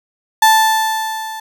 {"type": "tone with level ramp", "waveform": "35% pulse", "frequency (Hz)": 880, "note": "A5", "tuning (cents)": 0, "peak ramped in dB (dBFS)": [-4, -24], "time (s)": [0.42, 1.4], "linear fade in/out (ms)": 5, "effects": []}